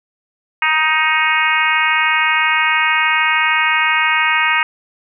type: harmonic tone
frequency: 313.1 Hz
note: D#4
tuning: 11 cents sharp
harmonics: 3 / 4 / 5 / 6 / 7 / 8 / 9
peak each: -20 / -20 / -21 / -19 / -18 / -20 / -24 dBFS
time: 0.62-4.63 s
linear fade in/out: 2 ms
effects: none